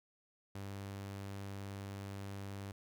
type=tone; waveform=sawtooth; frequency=98.9 Hz; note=G2; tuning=16 cents sharp; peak=-39 dBFS; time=0.55-2.72 s; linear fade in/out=5 ms; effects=none